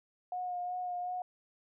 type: tone with vibrato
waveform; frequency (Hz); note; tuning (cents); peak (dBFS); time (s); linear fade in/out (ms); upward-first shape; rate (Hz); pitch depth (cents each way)
sine; 720; F#5; -47; -34; 0.32-1.22; 2; sine; 2.7; 20
effects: none